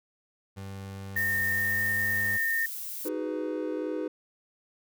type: tone with pitch glide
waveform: 30% pulse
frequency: 97.5 to 101 Hz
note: G2 to G#2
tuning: -9 to -48 cents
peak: -35 dBFS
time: 0.56-2.38 s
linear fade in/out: 20 ms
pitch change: +61 cents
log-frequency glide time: 1.54-1.89 s
type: noise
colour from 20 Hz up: violet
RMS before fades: -37 dBFS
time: 1.16-3.09 s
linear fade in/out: 10 ms
type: tone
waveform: sine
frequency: 1825 Hz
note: A#6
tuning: 37 cents flat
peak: -25 dBFS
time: 1.16-2.66 s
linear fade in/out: 5 ms
type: chord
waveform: triangle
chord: G# minor seventh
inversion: second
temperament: just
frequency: 311.5 / 373.8 / 415.3 / 498.4 Hz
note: D#4 / F#4 / G#4 / B4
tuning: +2 / +18 / 0 / +16 cents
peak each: -31 / -35 / -35 / -33 dBFS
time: 3.05-4.08 s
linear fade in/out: 5 ms
effects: none